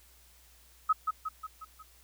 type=tone with echo; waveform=sine; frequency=1275 Hz; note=D#6; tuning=42 cents sharp; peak=-21 dBFS; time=0.89-0.93 s; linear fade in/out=10 ms; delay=180 ms; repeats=5; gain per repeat=-5 dB; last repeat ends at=1.83 s; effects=added 60 Hz sine -61 dBFS peak until 2.03 s + white hiss -61 dBFS RMS until 2.03 s